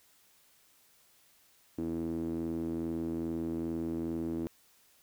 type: tone with band-pass filter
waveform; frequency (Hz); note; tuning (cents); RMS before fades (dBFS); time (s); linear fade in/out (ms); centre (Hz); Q
sawtooth; 82.41; E2; 0; -35; 1.78-4.47; 0; 300; 5.9
effects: white hiss -65 dBFS RMS until 5.02 s